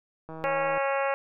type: click train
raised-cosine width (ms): 1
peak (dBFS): -27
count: 79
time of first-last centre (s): 0.29-0.777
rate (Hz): 160
type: harmonic tone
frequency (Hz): 274.8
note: C#4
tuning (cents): -15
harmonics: 2 / 3 / 4 / 5 / 6 / 7 / 8 / 9 / 10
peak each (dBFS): -27 / -31 / -33 / -35 / -37 / -38 / -39 / -40 / -41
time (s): 0.44-1.14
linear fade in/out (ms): 0
effects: none